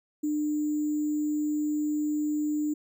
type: tone with sample-and-hold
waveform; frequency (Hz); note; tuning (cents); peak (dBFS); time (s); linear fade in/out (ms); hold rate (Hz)
sine; 300; D4; +37; -25; 0.23-2.74; 10; 7350
effects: none